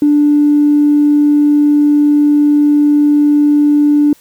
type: tone with tanh clipping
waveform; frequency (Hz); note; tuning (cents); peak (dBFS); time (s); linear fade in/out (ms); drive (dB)
triangle; 293.7; D4; 0; -6; 0.02-4.13; 2; 4
effects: white hiss -47 dBFS RMS until 4.2 s